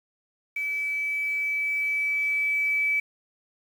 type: tone with level ramp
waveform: sine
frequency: 2300 Hz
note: D7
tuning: 37 cents flat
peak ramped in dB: -26 to -21 dBFS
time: 0.56-3 s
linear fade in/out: 5 ms
effects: 8-bit